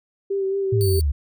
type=tone with vibrato; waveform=sine; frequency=389.8 Hz; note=G4; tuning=10 cents flat; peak=-20 dBFS; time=0.3-1 s; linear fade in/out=10 ms; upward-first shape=sine; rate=4.5 Hz; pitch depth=27 cents each way
type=linear sweep; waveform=sine; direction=down; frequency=116.54 to 65.41 Hz; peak=-17 dBFS; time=0.72-1.12 s; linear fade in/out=10 ms
type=tone; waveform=5% pulse; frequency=4527 Hz; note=C#8; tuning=36 cents sharp; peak=-21 dBFS; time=0.81-1.01 s; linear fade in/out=0 ms
effects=none